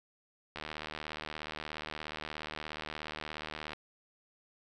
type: click train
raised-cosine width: 0.3 ms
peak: -23 dBFS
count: 245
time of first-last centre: 0.56-3.733 s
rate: 76.9 Hz
effects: none